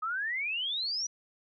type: exponential sweep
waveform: sine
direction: up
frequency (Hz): 1240 to 5920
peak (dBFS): -30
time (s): 0.02-1.07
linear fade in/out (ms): 10
effects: none